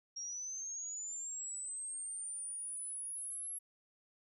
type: linear sweep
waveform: sine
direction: up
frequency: 5588 to 11240 Hz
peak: -40 dBFS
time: 0.16-3.59 s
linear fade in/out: 10 ms
effects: none